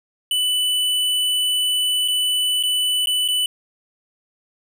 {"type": "tone with dropouts", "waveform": "square", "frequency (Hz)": 2985, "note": "F#7", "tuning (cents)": 15, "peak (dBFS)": -18, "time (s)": [0.31, 3.46], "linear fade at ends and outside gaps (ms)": 2, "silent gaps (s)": [[2.079, 2.083], [2.628, 2.635], [3.059, 3.071], [3.279, 3.285]], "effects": []}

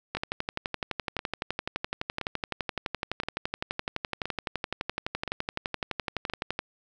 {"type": "two click trains", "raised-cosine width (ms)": 0.3, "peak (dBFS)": [-16, -13], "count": [7, 77], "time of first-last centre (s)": [[0.17, 6.299], [0.15, 6.591]], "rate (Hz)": [0.979, 11.8], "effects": []}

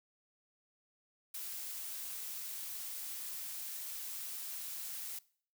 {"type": "noise", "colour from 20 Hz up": "blue", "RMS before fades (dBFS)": -43, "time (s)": [1.34, 5.19], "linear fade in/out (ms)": 5, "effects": ["noise-tail reverb RT60 0.5 s tail -21 dB re dry"]}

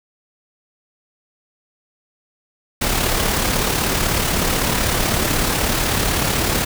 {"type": "noise with amplitude modulation", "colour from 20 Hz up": "pink", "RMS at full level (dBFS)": -17, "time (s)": [2.81, 6.65], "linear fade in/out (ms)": 10, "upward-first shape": "sine", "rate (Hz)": 36.1, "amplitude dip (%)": 40, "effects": []}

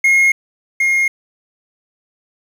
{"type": "tone pair in turn", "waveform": "triangle", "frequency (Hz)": [2151, 2139], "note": ["C7", "C7"], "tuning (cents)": [47, 38], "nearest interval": "unison", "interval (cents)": 9, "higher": "first", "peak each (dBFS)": [-7, -10], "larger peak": "first", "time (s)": [[0.04, 0.32], [0.8, 1.08]], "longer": "neither", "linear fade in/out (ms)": 5, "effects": ["7-bit"]}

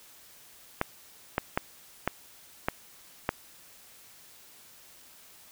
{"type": "clicks", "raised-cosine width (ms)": 0.5, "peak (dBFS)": -10, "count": 6, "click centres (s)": [0.814, 1.381, 1.575, 2.076, 2.685, 3.291], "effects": ["white hiss -54 dBFS RMS until 5.51 s"]}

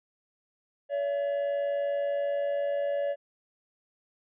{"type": "tone pair together", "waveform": "triangle", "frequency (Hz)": [569, 669.3], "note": ["C#5", "E5"], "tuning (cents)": [45, 26], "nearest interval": "minor third", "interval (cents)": 281, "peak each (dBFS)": [-25, -34], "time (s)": [0.89, 3.16], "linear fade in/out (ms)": 50, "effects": ["resampled to 8000 Hz"]}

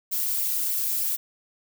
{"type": "noise with flanger", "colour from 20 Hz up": "violet", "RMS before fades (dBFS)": -26, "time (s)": [0.11, 1.17], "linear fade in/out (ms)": 20, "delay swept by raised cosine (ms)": [0.38, 3.68], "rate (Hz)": 3.3, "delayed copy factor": 0.55, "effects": []}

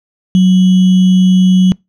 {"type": "tone with sample-and-hold", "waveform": "sine", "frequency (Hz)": 185, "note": "F#3", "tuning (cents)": 0, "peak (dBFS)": -4, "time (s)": [0.35, 1.72], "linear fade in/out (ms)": 0, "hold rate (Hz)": 3150, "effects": ["noise-tail reverb RT60 0.2 s tail -25 dB re dry", "low-pass 5000 Hz 12 dB/octave"]}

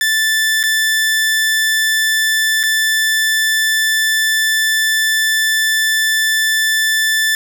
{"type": "tone with dropouts", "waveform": "sawtooth", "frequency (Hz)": 1760, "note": "A6", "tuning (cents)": 0, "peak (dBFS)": -9, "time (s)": [0.01, 7.35], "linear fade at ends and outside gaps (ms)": 1, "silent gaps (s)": [[0.63, 0.637], [2.631, 2.636]], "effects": []}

